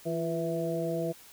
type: harmonic tone with a mistuned harmonic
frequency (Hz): 164.81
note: E3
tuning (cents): 0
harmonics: 1 / 2 / 3 / 4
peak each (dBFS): -34 / -34 / -34 / -34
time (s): 0.05-1.13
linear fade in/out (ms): 20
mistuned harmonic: 2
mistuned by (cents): +54
effects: white hiss -53 dBFS RMS until 1.32 s